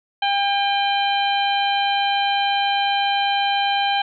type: harmonic tone with a mistuned harmonic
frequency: 801 Hz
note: G5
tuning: 37 cents sharp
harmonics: 1 / 2 / 3 / 4 / 5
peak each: -19 / -27 / -28 / -24 / -31 dBFS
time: 0.22-4.02 s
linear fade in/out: 5 ms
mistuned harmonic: 4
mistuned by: -50 cents
effects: none